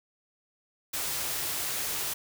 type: band-stop noise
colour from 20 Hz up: white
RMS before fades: -32 dBFS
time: 0.93-2.14 s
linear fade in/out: 10 ms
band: 180 to 260 Hz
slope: 96 dB/octave
effects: none